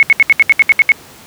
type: tone bursts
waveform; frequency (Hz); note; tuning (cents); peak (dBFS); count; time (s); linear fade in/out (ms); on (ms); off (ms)
sine; 2195; C#7; -18; -3; 10; 0-0.919; 0; 28; 71
effects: pink hiss -38 dBFS RMS until 1.26 s + high-pass 100 Hz 12 dB/octave